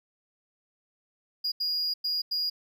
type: tone bursts at uneven times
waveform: triangle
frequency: 4867 Hz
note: D#8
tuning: 39 cents flat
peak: -25 dBFS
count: 4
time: 1.44-1.52 / 1.6-1.94 / 2.04-2.22 / 2.31-2.5 s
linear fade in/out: 10 ms
effects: none